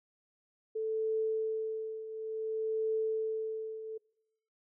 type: tone with tremolo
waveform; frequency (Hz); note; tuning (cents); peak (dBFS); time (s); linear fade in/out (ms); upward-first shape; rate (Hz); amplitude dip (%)
sine; 440; A4; 0; -28; 0.75-3.98; 10; triangle; 0.57; 75
effects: noise-tail reverb RT60 0.9 s tail -26 dB re dry